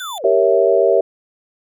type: tone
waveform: sawtooth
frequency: 3503 Hz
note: A7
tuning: 8 cents flat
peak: -26 dBFS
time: 0-0.18 s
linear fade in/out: 0 ms
type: linear sweep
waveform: sine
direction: down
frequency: 1568 to 291.8 Hz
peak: -26 dBFS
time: 0-0.27 s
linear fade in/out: 10 ms
type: chord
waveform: sine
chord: G diminished seventh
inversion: none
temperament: equal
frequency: 392 / 466.2 / 554.4 / 659.3 Hz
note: G4 / Bb4 / Db5 / Fb5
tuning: 0 / 0 / 0 / 0 cents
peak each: -16 dBFS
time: 0.24-1.01 s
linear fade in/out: 5 ms
effects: none